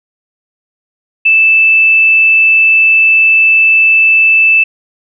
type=tone; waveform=sine; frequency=2637 Hz; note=E7; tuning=in tune; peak=-4 dBFS; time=1.25-4.64 s; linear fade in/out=10 ms; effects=none